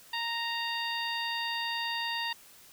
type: harmonic tone with a mistuned harmonic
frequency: 930 Hz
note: A#5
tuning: 4 cents flat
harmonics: 1 / 2 / 3 / 4 / 5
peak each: -36 / -36 / -37 / -38 / -40 dBFS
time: 0.13-2.33 s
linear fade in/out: 5 ms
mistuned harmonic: 4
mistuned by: -20 cents
effects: white hiss -55 dBFS RMS until 2.72 s